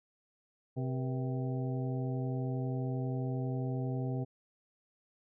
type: harmonic tone with a mistuned harmonic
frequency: 130 Hz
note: C3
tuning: 11 cents flat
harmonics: 1 / 2 / 3 / 4 / 5 / 6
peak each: -33 / -39 / -43 / -45 / -47 / -49 dBFS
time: 0.76-4.25 s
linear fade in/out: 20 ms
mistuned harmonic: 4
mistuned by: -130 cents
effects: none